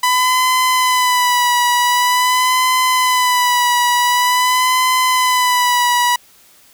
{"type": "tone with vibrato", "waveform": "sawtooth", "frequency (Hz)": 996, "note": "B5", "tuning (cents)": 14, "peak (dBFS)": -8, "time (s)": [0.03, 6.16], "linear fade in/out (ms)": 5, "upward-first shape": "sine", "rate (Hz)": 0.46, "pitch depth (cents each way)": 41, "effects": ["white hiss -48 dBFS RMS until 6.73 s"]}